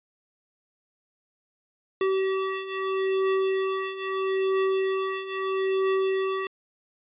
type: beating tone pair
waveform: square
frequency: 382.7 / 383.47 Hz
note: G4 / G4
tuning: -42 / -38 cents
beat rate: 0.77 Hz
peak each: -30 / -26 dBFS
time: 2.01-6.47 s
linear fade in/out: 2 ms
effects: resampled to 8000 Hz